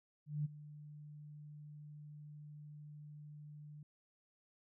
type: tone with ADSR envelope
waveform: sine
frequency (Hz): 148.9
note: D3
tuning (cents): +24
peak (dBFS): -33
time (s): 0.26-3.83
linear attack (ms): 190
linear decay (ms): 18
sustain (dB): -17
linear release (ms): 3
effects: none